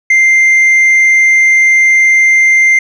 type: tone with tanh clipping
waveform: triangle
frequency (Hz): 2093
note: C7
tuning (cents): 0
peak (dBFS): -5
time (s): 0.1-2.79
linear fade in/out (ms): 5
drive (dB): 7
effects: none